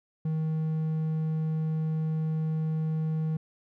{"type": "tone", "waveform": "triangle", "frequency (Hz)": 157.9, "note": "D#3", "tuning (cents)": 26, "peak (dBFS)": -24, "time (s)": [0.25, 3.37], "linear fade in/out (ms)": 5, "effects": []}